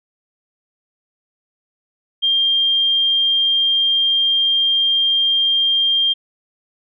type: tone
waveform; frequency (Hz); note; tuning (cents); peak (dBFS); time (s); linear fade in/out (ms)
sine; 3197; G7; +33; -13; 2.22-6.14; 20
effects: none